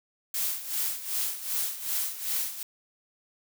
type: noise with tremolo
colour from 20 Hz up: blue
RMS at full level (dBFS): -28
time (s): 0.34-2.63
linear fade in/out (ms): 2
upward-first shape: sine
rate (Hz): 2.6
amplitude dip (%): 75
effects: none